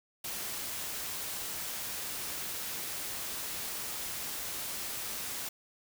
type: noise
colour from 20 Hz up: white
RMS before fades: -38 dBFS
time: 0.24-5.49 s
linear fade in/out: 5 ms
effects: none